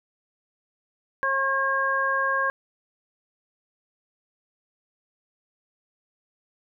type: harmonic tone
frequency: 540 Hz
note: C#5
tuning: 45 cents flat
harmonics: 1 / 2 / 3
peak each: -30 / -25 / -24 dBFS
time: 1.23-2.5 s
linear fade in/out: 0 ms
effects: none